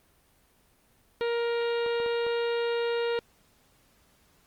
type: harmonic tone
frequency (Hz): 469.7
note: A#4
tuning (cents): +13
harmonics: 1 / 2 / 3 / 4 / 5 / 6 / 7 / 8 / 9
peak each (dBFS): -26 / -38 / -39 / -42 / -44 / -42 / -49 / -45 / -48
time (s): 1.21-3.19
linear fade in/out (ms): 0
type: clicks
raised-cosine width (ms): 1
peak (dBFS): -28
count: 4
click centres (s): 1.863 / 2.001 / 2.062 / 2.266
effects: pink hiss -64 dBFS RMS until 4.46 s + Opus 32 kbps